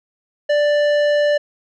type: tone with tanh clipping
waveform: triangle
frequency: 588 Hz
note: D5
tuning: 2 cents sharp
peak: -15 dBFS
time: 0.49-1.38 s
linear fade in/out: 10 ms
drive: 17 dB
effects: none